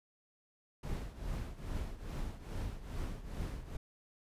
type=noise with tremolo; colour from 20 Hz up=brown; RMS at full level=-37 dBFS; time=0.83-3.77 s; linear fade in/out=5 ms; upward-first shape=triangle; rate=2.4 Hz; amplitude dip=80%; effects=resampled to 32000 Hz